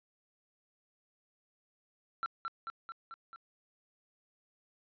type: tone with echo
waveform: triangle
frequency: 1346 Hz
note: E6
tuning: 36 cents sharp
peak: -30 dBFS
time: 2.23-2.26 s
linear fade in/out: 0 ms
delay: 220 ms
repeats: 5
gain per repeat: -3 dB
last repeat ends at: 3.36 s
effects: resampled to 11025 Hz

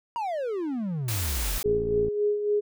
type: exponential sweep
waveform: triangle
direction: down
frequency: 970 to 38.98 Hz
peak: -25 dBFS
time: 0.16-1.58 s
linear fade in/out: 0 ms
type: noise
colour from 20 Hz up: white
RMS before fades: -32 dBFS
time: 1.08-1.63 s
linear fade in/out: 5 ms
type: tone with tremolo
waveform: sine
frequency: 415.3 Hz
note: G#4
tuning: in tune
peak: -20 dBFS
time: 1.64-2.61 s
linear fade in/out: 20 ms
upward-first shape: sine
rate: 3.6 Hz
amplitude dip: 55%
type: click train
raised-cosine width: 3 ms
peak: -21 dBFS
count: 25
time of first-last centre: 1.66-2.083 s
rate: 56.7 Hz
effects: none

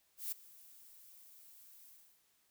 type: noise with ADSR envelope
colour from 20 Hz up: violet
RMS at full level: -38 dBFS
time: 0.17-2.23 s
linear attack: 150 ms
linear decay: 7 ms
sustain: -21 dB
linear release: 340 ms
effects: white hiss -74 dBFS RMS until 2.5 s

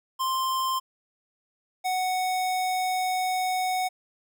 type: tone pair in turn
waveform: square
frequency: 1048 / 741 Hz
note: C6 / F#5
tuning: +2 / +2 cents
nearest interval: tritone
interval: 600 cents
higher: first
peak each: -25 dBFS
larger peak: neither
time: 0.19-0.8 / 1.84-3.89 s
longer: second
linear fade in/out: 20 ms
effects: none

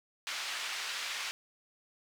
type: band-pass noise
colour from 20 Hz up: pink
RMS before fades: -38 dBFS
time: 0.27-1.31 s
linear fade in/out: 0 ms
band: 1700 to 5200 Hz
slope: 12 dB/octave
effects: none

